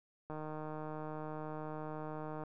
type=click train; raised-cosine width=1 ms; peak=-30 dBFS; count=330; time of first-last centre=0.3-2.436 s; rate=154 Hz; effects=none